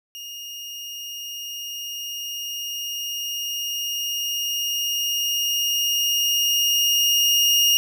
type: tone with level ramp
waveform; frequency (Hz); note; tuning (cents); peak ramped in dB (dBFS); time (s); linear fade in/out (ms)
30% pulse; 2844; F7; +31; -31 to -12; 0.15-7.77; 0
effects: none